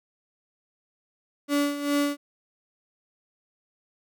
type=tone with tremolo; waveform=35% pulse; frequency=287.5 Hz; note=D4; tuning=37 cents flat; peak=-19 dBFS; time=1.48-2.17 s; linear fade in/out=50 ms; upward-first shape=sine; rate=2.5 Hz; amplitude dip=70%; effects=none